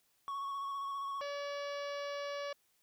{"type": "tone with vibrato", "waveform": "triangle", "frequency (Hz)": 1109, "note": "C#6", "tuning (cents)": 0, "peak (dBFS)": -35, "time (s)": [0.28, 1.21], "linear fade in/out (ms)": 0, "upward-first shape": "square", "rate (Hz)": 15, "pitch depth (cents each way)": 17}
{"type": "harmonic tone", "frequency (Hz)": 571, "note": "D5", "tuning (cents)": -49, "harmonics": [1, 2, 3, 4, 5, 6, 7, 8, 9, 10], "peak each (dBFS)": [-39, -45, -49, -51, -53, -55, -56, -57, -58, -59], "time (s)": [1.21, 2.53], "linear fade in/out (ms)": 5}
{"effects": ["white hiss -74 dBFS RMS until 2.82 s"]}